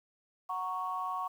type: chord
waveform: sine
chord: F# major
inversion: none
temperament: equal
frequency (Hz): 740 / 932.3 / 1108.7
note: F#5 / A#5 / C#6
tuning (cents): 0 / 0 / 0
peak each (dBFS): -38 / -40 / -34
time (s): 0.49-1.28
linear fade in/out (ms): 10
effects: tanh soft clip ceiling -24 dBFS + 10-bit